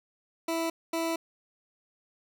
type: tone bursts at uneven times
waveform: 20% pulse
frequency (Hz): 329.6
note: E4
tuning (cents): 0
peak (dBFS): -23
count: 2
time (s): 0.48-0.7 / 0.93-1.16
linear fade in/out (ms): 5
effects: none